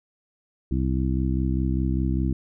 harmonic tone, 65 Hz, C2, 11 cents flat, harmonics 1 / 2 / 3 / 4 / 5, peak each -24 / -27 / -29 / -30 / -31 dBFS, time 0.71-2.33 s, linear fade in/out 5 ms, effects none

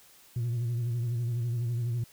sine tone with vibrato, 118.9 Hz, A#2, 35 cents sharp, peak -25 dBFS, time 0.36-2.04 s, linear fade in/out 5 ms, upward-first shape sine, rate 12 Hz, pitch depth 55 cents each way, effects tanh soft clip ceiling -26 dBFS + white hiss -57 dBFS RMS until 2.12 s

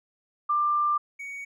sine / triangle tone pair in turn, 1188 / 2241 Hz, D6 / C#7, +20 / +18 cents, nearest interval major seventh, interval 1098 cents, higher second, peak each -21 / -33 dBFS, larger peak first, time 0.49-0.98 / 1.19-1.45 s, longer first, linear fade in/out 10 ms, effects none

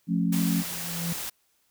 sine chord, F augmented, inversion none, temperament just, 174.61 / 218.3 / 272.8 Hz, F3 / A3 / C#4, 0 / -13 / -28 cents, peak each -24 / -28 / -29 dBFS, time 0.07-0.64 s, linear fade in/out 50 ms
triangle tone with exponential growth, 170.2 Hz, F3, 44 cents flat, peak -24 dBFS, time 0.25-1.13 s, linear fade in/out 5 ms, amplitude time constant 190 ms
white noise, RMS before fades -34 dBFS, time 0.32-1.3 s, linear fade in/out 10 ms
effects white hiss -69 dBFS RMS until 1.7 s

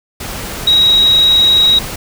sine tone in noise, 3819 Hz, A#7, 41 cents sharp, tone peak -6 dBFS, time 0.67-1.79 s, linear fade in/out 5 ms, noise pink, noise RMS -24 dBFS, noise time 0.2-1.96 s, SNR +15 dB, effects none

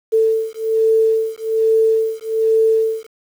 sine beating tone pair, 443.8 / 445 Hz, A4 / A4, +15 / +20 cents, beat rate 1.2 Hz, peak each -16 dBFS, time 0.12-3.07 s, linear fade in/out 20 ms, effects 7-bit

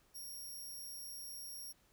5% pulse tone, 5588 Hz, F8, in tune, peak -40 dBFS, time 0.14-1.73 s, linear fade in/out 20 ms, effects pink hiss -71 dBFS RMS until 1.92 s

